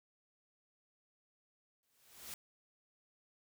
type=noise with exponential growth; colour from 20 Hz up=white; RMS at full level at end=-44 dBFS; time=1.83-2.34 s; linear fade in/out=1 ms; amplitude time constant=110 ms; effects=none